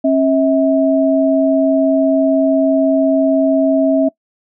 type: tone pair together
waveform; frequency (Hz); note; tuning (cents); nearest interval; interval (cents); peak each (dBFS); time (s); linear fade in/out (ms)
sine; 271 / 645; C#4 / E5; -39 / -38; octave + minor third; 1501; -12 / -13; 0.04-4.09; 10
effects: noise-tail reverb RT60 0.1 s tail -21 dB re dry